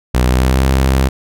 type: tone with pitch glide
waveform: sawtooth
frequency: 62.5 to 66.22 Hz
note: B1 to C2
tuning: +21 to +21 cents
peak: -6 dBFS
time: 0.14-1.09 s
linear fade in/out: 10 ms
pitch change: +100 cents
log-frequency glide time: 0.27-0.65 s
effects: none